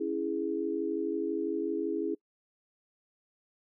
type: chord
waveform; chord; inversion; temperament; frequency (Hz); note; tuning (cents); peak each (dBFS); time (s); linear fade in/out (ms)
sine; C# minor; none; equal; 277.2 / 329.6 / 415.3; C#4 / E4 / G#4; 0 / 0 / 0; -36 / -32 / -33; 0-2.15; 10
effects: noise-tail reverb RT60 0.1 s tail -24 dB re dry